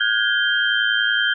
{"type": "tone cluster", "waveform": "sine", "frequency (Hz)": [1434, 1545, 1655, 3149], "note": ["F6", "G6", "G#6", "G7"], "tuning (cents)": [45, -26, -6, 7], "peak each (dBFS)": -22, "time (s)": [0, 1.34], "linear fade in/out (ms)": 10, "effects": []}